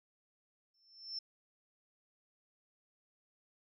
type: tone with exponential growth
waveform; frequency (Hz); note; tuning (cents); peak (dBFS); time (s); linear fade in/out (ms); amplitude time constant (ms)
sine; 5350; E8; +25; -36; 0.74-1.19; 5; 97
effects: none